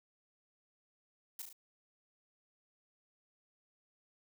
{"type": "noise with echo", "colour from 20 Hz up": "blue", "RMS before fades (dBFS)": -43, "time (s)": [1.39, 1.42], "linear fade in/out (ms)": 2, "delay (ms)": 36, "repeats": 3, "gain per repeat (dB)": -4, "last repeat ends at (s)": 1.528, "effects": []}